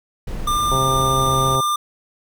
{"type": "noise", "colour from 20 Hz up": "brown", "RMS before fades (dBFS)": -27, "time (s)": [0.27, 1.56], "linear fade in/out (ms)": 5}
{"type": "tone", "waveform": "square", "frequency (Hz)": 1196, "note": "D6", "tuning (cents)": 31, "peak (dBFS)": -18, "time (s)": [0.47, 1.76], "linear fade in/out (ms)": 5}
{"type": "harmonic tone", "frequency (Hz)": 132.1, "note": "C3", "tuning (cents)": 17, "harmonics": [1, 2, 3, 4, 5, 6, 7], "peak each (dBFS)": [-22, -31, -26, -27, -31, -32, -29], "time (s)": [0.71, 1.61], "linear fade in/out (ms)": 10}
{"effects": []}